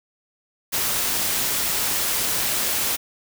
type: noise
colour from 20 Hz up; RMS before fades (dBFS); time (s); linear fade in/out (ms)
white; -23; 0.72-2.97; 20
effects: none